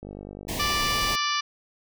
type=click train; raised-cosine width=2 ms; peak=-25 dBFS; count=30; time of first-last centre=0.03-0.611 s; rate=49.9 Hz
type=band-stop noise; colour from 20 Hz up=pink; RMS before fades=-31 dBFS; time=0.48-1.16 s; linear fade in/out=10 ms; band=1100 to 1700 Hz; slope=96 dB/octave
type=harmonic tone; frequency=587.3 Hz; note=D5; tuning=in tune; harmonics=2 / 3 / 4 / 5 / 6 / 7 / 8 / 9 / 10; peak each=-27 / -33 / -32 / -32 / -35 / -38 / -33 / -37 / -37 dBFS; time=0.59-1.41 s; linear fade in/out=10 ms
effects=none